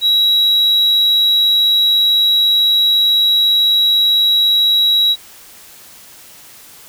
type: tone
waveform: sine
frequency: 3874 Hz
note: B7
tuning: 34 cents flat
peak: -7 dBFS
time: 0.01-5.16 s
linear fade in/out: 50 ms
effects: tanh soft clip ceiling -8 dBFS + white hiss -40 dBFS RMS until 6.88 s